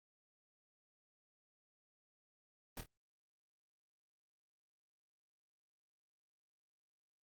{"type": "noise with echo", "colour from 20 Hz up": "pink", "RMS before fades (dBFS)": -45, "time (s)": [2.77, 2.81], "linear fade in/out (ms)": 2, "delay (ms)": 25, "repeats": 2, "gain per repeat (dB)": -8, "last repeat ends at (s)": 2.86, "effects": ["Opus 32 kbps"]}